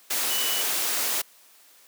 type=tone in noise; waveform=sine; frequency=2962 Hz; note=F#7; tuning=1 cent sharp; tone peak=-29 dBFS; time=0.3-0.62 s; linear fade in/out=10 ms; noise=white; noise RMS=-26 dBFS; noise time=0.1-1.22 s; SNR=-6 dB; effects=white hiss -55 dBFS RMS until 1.87 s + high-pass 300 Hz 12 dB/octave